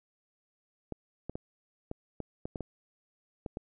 clicks, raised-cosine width 2 ms, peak -23 dBFS, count 10, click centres 0.923 / 1.296 / 1.355 / 1.914 / 2.203 / 2.455 / 2.558 / 2.607 / 3.462 / 3.571 s, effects none

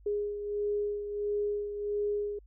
sine beating tone pair, 412.5 / 414 Hz, G#4 / G#4, -12 / -5 cents, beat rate 1.5 Hz, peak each -30 / -38 dBFS, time 0.06-2.39 s, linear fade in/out 5 ms, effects added 50 Hz sine -53 dBFS peak until 2.46 s

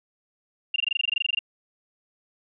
sine tone bursts, 2794 Hz, F7, in tune, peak -20 dBFS, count 16, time 0.74-1.391 s, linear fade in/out 5 ms, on 21 ms, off 21 ms, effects none

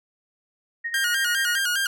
sine tone with tremolo, 1864.7 Hz, A#6, in tune, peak -24 dBFS, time 0.84-1.59 s, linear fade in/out 10 ms, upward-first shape triangle, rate 11 Hz, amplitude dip 75%
sawtooth tone with vibrato, 1518 Hz, F#6, 44 cents sharp, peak -18 dBFS, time 0.94-1.87 s, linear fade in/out 2 ms, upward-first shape square, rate 4.9 Hz, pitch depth 88 cents each way
click, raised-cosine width 0.2 ms, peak -26 dBFS, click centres 1.261 s
effects none

